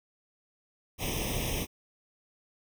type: noise with comb filter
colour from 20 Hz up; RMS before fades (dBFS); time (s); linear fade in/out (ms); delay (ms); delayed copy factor
pink; -32; 0.98-1.67; 50; 0.34; +1
effects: none